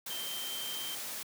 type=tone in noise; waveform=sine; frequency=3136 Hz; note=G7; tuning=in tune; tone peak=-39 dBFS; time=0.1-0.95 s; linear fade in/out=5 ms; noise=white; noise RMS=-40 dBFS; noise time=0.06-1.23 s; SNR=-2 dB; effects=high-pass 150 Hz 12 dB/octave